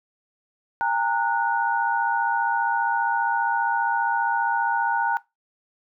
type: tone cluster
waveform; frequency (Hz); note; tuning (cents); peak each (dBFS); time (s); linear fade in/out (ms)
sine; 805 / 920 / 1465; G5 / A#5 / F#6; +46 / -23 / -18; -27 / -23 / -26; 0.81-5.17; 0
effects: noise-tail reverb RT60 0.2 s tail -19 dB re dry